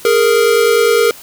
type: tone pair together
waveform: square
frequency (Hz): 415.3 / 465.1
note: G#4 / A#4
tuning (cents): 0 / -4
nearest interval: major second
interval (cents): 196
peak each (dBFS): -14 / -11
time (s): 0.05-1.11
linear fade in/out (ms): 2
effects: white hiss -36 dBFS RMS until 1.22 s